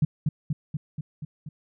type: tone with echo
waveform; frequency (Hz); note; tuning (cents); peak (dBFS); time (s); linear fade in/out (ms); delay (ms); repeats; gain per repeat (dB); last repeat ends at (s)
sine; 150.6; D3; +44; -16; 0.02-0.05; 5; 240; 6; -3; 1.49
effects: none